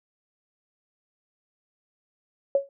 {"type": "tone with exponential decay", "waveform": "sine", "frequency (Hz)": 554.4, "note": "C#5", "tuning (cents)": 0, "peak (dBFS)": -14, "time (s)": [2.55, 2.69], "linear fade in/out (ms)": 2, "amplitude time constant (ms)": 29, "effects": []}